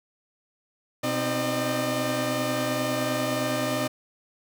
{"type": "tone cluster", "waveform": "sawtooth", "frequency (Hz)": [125.5, 260.8, 313.4, 604], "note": ["B2", "C4", "D#4", "D5"], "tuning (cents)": [28, -5, 13, 48], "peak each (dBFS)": [-29, -26, -29, -24], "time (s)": [1.03, 3.88], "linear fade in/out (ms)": 10, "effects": []}